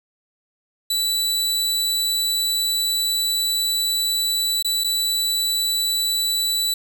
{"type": "tone with dropouts", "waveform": "sawtooth", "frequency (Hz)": 3958, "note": "B7", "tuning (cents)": 3, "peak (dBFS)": -16, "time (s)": [0.9, 6.74], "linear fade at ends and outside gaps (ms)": 5, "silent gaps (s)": [[4.626, 4.646], [4.838, 4.843]], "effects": ["9-bit"]}